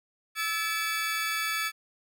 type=tone cluster; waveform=30% pulse; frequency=1312 / 1725 / 2294 Hz; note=E6 / A6 / D7; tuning=-9 / -35 / -41 cents; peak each=-30 dBFS; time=0.35-1.72 s; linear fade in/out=50 ms; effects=none